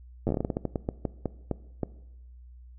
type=slowing click train; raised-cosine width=2 ms; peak=-14 dBFS; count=18; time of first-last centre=0.27-1.833 s; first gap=9 ms; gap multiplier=1.25; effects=noise-tail reverb RT60 0.9 s tail -19 dB re dry + added 61 Hz sine -46 dBFS peak until 2.78 s